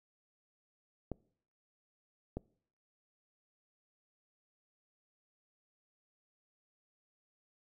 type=clicks; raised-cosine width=2 ms; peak=-24 dBFS; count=2; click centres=1.117 / 2.37 s; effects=noise-tail reverb RT60 0.6 s tail -24 dB re dry